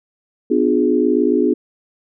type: tone cluster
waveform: sine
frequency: 251.4 / 299 / 357.3 / 417 Hz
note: B3 / D4 / F4 / G#4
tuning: +31 / +31 / +40 / +7 cents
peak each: -18 dBFS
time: 0.5-1.54 s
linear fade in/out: 10 ms
effects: none